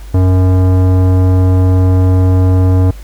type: tone with tanh clipping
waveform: sine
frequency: 92.5 Hz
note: F#2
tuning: in tune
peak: -8 dBFS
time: 0.14-2.91 s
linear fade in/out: 5 ms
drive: 17 dB
effects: added 50 Hz sine -26 dBFS peak until 3.03 s + pink hiss -41 dBFS RMS until 3.03 s